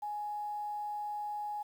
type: tone with quantisation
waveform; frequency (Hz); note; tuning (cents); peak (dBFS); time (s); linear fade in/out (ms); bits
sine; 834; G#5; +7; -35; 0.02-1.63; 10; 10
effects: none